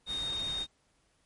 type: tone in noise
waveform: sine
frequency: 3700 Hz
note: A#7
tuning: 14 cents flat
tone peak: -32 dBFS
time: 0.06-0.67 s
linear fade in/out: 50 ms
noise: pink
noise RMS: -44 dBFS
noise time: 0.06-0.67 s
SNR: +9 dB
effects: pink hiss -71 dBFS RMS until 1.25 s + MP3 48 kbps